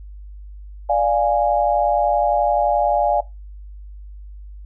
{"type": "chord", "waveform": "sine", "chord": "D diminished", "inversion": "none", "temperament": "equal", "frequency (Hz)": [587.3, 698.5, 830.6], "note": ["D5", "F5", "Ab5"], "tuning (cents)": [0, 0, 0], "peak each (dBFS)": -19, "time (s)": [0.89, 3.21], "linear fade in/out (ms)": 10, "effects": ["noise-tail reverb RT60 0.2 s tail -18 dB re dry", "added 50 Hz sine -34 dBFS peak until 4.65 s"]}